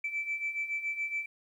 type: beating tone pair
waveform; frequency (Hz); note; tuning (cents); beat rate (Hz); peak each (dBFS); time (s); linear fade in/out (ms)
sine; 2318 / 2325.1; D7 / D7; -23 / -18; 7.1; -37 / -32; 0.04-1.26; 5
effects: tanh soft clip ceiling -25 dBFS + 11-bit